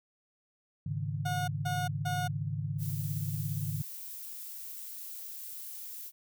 sine chord, Ab suspended fourth, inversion none, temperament just, 103.83 / 138.43 / 155.74 Hz, Ab2 / Db3 / Eb3, 0 / -2 / +2 cents, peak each -36 dBFS, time 0.86-3.82 s, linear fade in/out 5 ms
30% pulse tone bursts, 723 Hz, F#5, 40 cents flat, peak -30 dBFS, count 3, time 1.25-2.28 s, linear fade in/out 10 ms, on 230 ms, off 170 ms
violet noise, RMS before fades -43 dBFS, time 2.78-6.12 s, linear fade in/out 50 ms
effects none

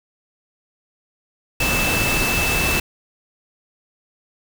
sine tone in noise, 2637 Hz, E7, in tune, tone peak -21 dBFS, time 1.6-2.8 s, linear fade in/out 5 ms, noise pink, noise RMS -21 dBFS, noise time 1.6-2.8 s, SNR -3 dB, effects none

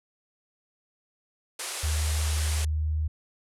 white band-pass noise, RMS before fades -35 dBFS, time 1.59-2.65 s, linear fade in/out 5 ms, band 340 to 11000 Hz, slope 48 dB/octave
sine tone with pitch glide, 76.8 to 77.47 Hz, D#2 to D#2, -22 to -7 cents, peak -24 dBFS, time 1.83-3.08 s, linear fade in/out 10 ms, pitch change +15 cents, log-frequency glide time 2.53-2.95 s
effects none

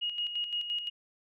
sine tone with tremolo, 2877 Hz, F#7, 49 cents flat, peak -29 dBFS, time 0.01-0.9 s, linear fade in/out 20 ms, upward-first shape square, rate 5.8 Hz, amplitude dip 55%, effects none

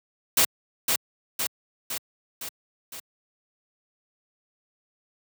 white noise with echo, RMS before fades -19 dBFS, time 0.37-0.45 s, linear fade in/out 5 ms, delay 510 ms, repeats 5, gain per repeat -4 dB, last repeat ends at 3 s, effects high-pass 100 Hz 12 dB/octave

